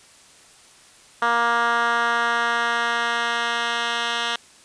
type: tone with band-pass filter sweep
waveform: 10% pulse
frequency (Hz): 235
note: A#3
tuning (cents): +14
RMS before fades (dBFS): -22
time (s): 1.22-4.36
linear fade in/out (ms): 2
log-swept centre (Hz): 1300 to 2700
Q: 1.6
effects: white hiss -50 dBFS RMS until 4.64 s + resampled to 22050 Hz